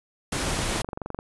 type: noise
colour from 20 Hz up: pink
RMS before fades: -27 dBFS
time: 0.32-0.82 s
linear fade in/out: 5 ms
type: click train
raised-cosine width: 1 ms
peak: -18 dBFS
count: 11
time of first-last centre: 0.76-1.189 s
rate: 23.3 Hz
effects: resampled to 24000 Hz